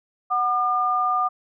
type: tone pair together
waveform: sine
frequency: 740 / 1205.6 Hz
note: F#5 / D6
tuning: 0 / +45 cents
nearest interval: minor sixth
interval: 845 cents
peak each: -24 / -20 dBFS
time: 0.3-1.29 s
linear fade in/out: 20 ms
effects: none